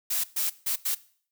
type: noise bursts at uneven times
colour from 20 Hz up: blue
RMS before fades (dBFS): -27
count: 4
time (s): 0.1-0.24 / 0.36-0.5 / 0.66-0.76 / 0.85-0.95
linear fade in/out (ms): 10
effects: noise-tail reverb RT60 0.5 s tail -19 dB re dry